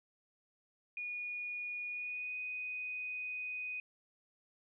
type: tone with pitch glide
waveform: sine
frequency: 2450 to 2493 Hz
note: D#7 to D#7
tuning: -27 to +3 cents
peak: -38 dBFS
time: 0.97-3.8 s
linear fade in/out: 2 ms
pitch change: +30 cents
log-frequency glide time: 1.9-2.36 s
effects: none